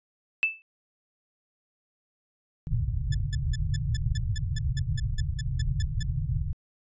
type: tone with exponential decay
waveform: sine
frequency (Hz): 2637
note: E7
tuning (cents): 0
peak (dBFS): -17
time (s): 0.43-0.62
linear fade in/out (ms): 0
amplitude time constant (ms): 40
type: low-pass noise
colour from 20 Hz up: white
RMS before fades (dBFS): -28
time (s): 2.67-6.53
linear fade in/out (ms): 0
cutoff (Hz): 150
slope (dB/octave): 96
type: tone bursts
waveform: 5% pulse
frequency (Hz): 1738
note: A6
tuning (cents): -22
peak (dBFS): -21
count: 15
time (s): 3.12-6.03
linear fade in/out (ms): 5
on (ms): 26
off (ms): 180
effects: resampled to 16000 Hz